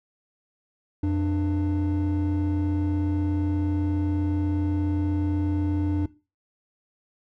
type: tone pair together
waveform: triangle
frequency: 88.33 / 297.1 Hz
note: F2 / D4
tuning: +20 / +20 cents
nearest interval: octave + major sixth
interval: 2100 cents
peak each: -21 dBFS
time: 1.03-6.06 s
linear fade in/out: 5 ms
effects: noise-tail reverb RT60 0.3 s tail -19 dB re dry + tanh soft clip ceiling -17 dBFS